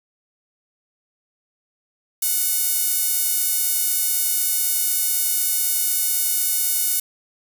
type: tone with high-pass filter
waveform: sawtooth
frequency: 734 Hz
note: F#5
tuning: 14 cents flat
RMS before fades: -21 dBFS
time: 2.22-7 s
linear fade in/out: 5 ms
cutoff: 9900 Hz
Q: 0.74
effects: 7-bit